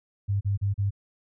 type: tone bursts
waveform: sine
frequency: 100.1 Hz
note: G2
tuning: 37 cents sharp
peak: -22 dBFS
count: 4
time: 0.28-0.908 s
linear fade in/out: 20 ms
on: 130 ms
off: 36 ms
effects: none